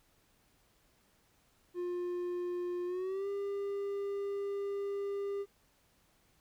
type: tone with pitch glide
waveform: triangle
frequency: 354.4 to 400.1 Hz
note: F4 to G4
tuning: +25 to +35 cents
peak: -32 dBFS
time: 1.74-5.46 s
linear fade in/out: 50 ms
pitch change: +210 cents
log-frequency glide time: 2.86-3.28 s
effects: pink hiss -70 dBFS RMS until 6.4 s